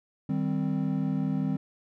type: chord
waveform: triangle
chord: C minor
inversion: first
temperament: equal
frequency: 155.56 / 196 / 261.6 Hz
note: Eb3 / G3 / C4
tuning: 0 / 0 / 0 cents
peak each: -28 dBFS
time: 0.29-1.57 s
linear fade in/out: 5 ms
effects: none